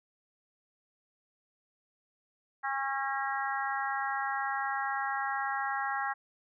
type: harmonic tone with a mistuned harmonic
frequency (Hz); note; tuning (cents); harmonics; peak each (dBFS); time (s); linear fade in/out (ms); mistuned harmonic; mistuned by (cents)
271.6; C#4; -35; 3 / 4 / 5 / 6 / 7; -34 / -37 / -38 / -37 / -39; 2.63-6.14; 20; 4; +15
effects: none